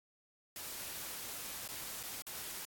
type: noise with dropouts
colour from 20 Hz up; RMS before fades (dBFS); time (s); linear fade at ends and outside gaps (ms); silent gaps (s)
white; -44; 0.56-2.65; 1; 1.677-1.688 / 2.03-2.034 / 2.221-2.267
effects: AAC 64 kbps